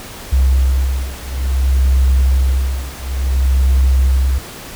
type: beating tone pair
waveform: sine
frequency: 65.41 / 65.98 Hz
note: C2 / C2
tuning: 0 / +15 cents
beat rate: 0.57 Hz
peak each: -13 dBFS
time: 0.32-4.39 s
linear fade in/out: 10 ms
effects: tanh soft clip ceiling -5 dBFS + pink hiss -32 dBFS RMS until 4.75 s